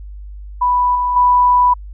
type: tone with level steps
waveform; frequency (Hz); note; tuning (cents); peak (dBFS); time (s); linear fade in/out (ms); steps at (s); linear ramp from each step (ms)
sine; 987.8; B5; 0; -11 / -14 / -8; 0.61-1.74; 10; 0.95 / 1.16; 5
effects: added 50 Hz sine -29 dBFS peak until 1.93 s